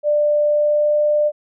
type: tone with pitch glide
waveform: sine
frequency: 593 to 596.8 Hz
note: D5 to D5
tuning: +17 to +28 cents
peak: -13 dBFS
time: 0.03-1.32 s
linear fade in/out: 50 ms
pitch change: +11 cents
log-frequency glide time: 0.45-0.99 s
effects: none